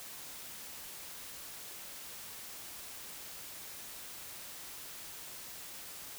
silence, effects white hiss -47 dBFS RMS until 6.18 s

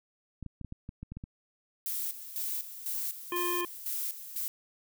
clicks, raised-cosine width 5 ms, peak -28 dBFS, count 10, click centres 0.427 / 0.463 / 0.613 / 0.647 / 0.724 / 0.891 / 1.03 / 1.12 / 1.17 / 1.239 s
violet noise with tremolo, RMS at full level -34 dBFS, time 1.86-4.48 s, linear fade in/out 0 ms, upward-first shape square, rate 2 Hz, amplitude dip 70%
harmonic tone, 351 Hz, F4, 9 cents sharp, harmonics 1 / 3 / 5 / 7 / 9, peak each -33 / -34 / -43 / -41 / -43 dBFS, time 3.32-3.65 s, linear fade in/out 2 ms
effects none

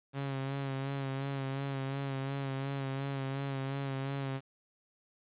sawtooth tone with vibrato, 136.5 Hz, C#3, 26 cents flat, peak -30 dBFS, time 0.13-4.41 s, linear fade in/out 50 ms, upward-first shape sine, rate 2.8 Hz, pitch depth 32 cents each way, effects resampled to 8000 Hz + 10-bit

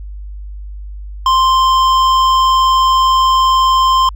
triangle tone with hard clipping, 1046.5 Hz, C6, in tune, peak -10 dBFS, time 1.26-4.09 s, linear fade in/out 2 ms, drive 14 dB, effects added 50 Hz sine -25 dBFS peak until 4.15 s

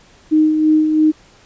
sine tone with tremolo, 310 Hz, D#4, 6 cents flat, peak -8 dBFS, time 0.31-1.12 s, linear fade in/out 20 ms, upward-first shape sine, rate 3 Hz, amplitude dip 45%, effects pink hiss -48 dBFS RMS until 1.45 s + resampled to 16000 Hz

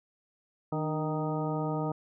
harmonic tone with a mistuned harmonic, 155.56 Hz, D#3, in tune, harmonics 1 / 2 / 3 / 4 / 5 / 6 / 8, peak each -32 / -35 / -37 / -38 / -39 / -40 / -41 dBFS, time 0.72-1.92 s, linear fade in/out 5 ms, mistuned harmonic 2, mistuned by -52 cents, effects none

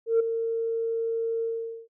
sine tone with ADSR envelope, 456.2 Hz, A#4, 37 cents flat, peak -14 dBFS, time 0.06-1.88 s, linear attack 140 ms, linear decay 8 ms, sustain -10 dB, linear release 450 ms, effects noise-tail reverb RT60 0.1 s tail -25 dB re dry + tanh soft clip ceiling -15 dBFS

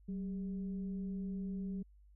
sine tone with frequency modulation, 190 Hz, F#3, 46 cents sharp, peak -37 dBFS, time 0.08-1.83 s, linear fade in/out 10 ms, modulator 216 Hz, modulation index 0.34, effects added 50 Hz sine -59 dBFS peak until 2.15 s

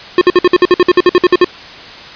square tone bursts, 359.4 Hz, F4, 50 cents sharp, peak -4 dBFS, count 15, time 0.18-1.445 s, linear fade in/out 2 ms, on 33 ms, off 55 ms, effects white hiss -31 dBFS RMS until 2.15 s + resampled to 11025 Hz

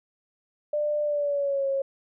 sine tone with pitch glide, 595 to 545.6 Hz, D5 to C#5, +22 to -28 cents, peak -23 dBFS, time 0.73-1.82 s, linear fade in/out 5 ms, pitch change -150 cents, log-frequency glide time 1.03-1.67 s, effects none

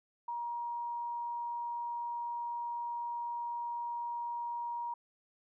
sine tone, 948 Hz, A#5, 29 cents sharp, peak -35 dBFS, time 0.28-4.94 s, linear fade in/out 5 ms, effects none

